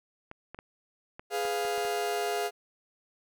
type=clicks; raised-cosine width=0.5 ms; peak=-27 dBFS; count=8; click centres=0.314 / 0.546 / 0.589 / 1.195 / 1.452 / 1.651 / 1.779 / 1.851 s
type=chord; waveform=40% pulse; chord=F diminished; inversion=first; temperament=equal with one note detuned; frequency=415.3 / 495.3 / 698.5 Hz; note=Ab4 / Cb5 / F5; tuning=0 / +5 / 0 cents; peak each=-31 / -37 / -31 dBFS; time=1.3-2.51 s; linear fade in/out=50 ms
effects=none